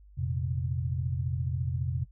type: chord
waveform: sine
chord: F suspended fourth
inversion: none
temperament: just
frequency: 87.31 / 116.41 / 130.96 Hz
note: F2 / Bb2 / C3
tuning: 0 / -2 / +2 cents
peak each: -32 / -36 / -31 dBFS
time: 0.17-2.05 s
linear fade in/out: 20 ms
effects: noise-tail reverb RT60 0.1 s tail -19 dB re dry + added 50 Hz sine -51 dBFS peak until 2.11 s